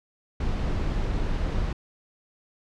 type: noise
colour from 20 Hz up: brown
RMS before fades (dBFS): -26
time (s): 0.4-1.73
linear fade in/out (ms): 5
effects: low-pass 5000 Hz 12 dB/octave